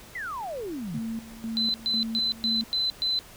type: exponential sweep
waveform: sine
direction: down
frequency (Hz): 2093 to 134.4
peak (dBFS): -31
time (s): 0.15-0.99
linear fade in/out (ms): 5
type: tone with tremolo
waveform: sine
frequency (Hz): 225.7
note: A3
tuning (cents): +44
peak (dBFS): -29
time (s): 0.94-2.64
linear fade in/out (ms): 5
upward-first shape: square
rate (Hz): 2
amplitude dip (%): 80
type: tone bursts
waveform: sine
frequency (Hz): 4036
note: B7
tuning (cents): +37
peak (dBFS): -23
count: 6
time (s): 1.57-3.19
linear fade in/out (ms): 0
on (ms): 170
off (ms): 120
effects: pink hiss -48 dBFS RMS until 3.36 s